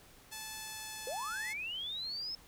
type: tone with pitch glide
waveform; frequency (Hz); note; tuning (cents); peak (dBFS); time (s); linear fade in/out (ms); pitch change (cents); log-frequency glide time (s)
5% pulse; 870 to 864.5; A5 to A5; -20 to -31; -30; 0.31-1.54; 20; -11; 0.6-1.31
type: linear sweep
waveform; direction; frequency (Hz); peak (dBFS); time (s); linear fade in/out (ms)
sine; up; 461.4 to 5274; -37; 1.07-2.35; 2
effects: pink hiss -59 dBFS RMS until 2.47 s